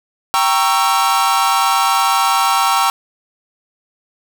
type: chord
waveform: 45% pulse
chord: G diminished seventh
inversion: none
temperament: equal with one note detuned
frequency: 784 / 932.3 / 1108.7 / 1334.6 Hz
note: G5 / Bb5 / Db6 / Fb6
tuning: 0 / 0 / 0 / +21 cents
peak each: -18 dBFS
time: 0.34-2.9 s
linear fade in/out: 0 ms
effects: none